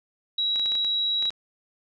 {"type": "tone", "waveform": "sine", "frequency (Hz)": 3875, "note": "B7", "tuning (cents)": -34, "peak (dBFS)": -22, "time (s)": [0.38, 1.3], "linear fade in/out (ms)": 5}
{"type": "clicks", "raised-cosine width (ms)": 0.2, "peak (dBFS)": -21, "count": 9, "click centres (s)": [0.559, 0.596, 0.659, 0.72, 0.753, 0.847, 1.225, 1.255, 1.305]}
{"effects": []}